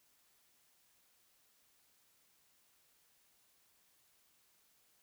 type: silence
effects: white hiss -72 dBFS RMS until 5.02 s